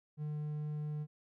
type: tone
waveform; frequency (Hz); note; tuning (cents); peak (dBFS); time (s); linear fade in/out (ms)
triangle; 150.4; D3; +42; -34; 0.17-1.07; 50
effects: none